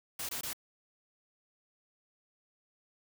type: noise bursts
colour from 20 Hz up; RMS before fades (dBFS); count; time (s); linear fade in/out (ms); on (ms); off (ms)
white; -38; 3; 0.19-0.532; 5; 100; 21
effects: none